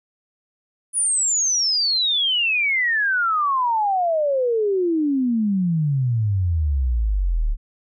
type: exponential sweep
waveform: sine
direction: down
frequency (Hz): 9956 to 34.65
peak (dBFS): -17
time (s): 0.93-7.57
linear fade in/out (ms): 50
effects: none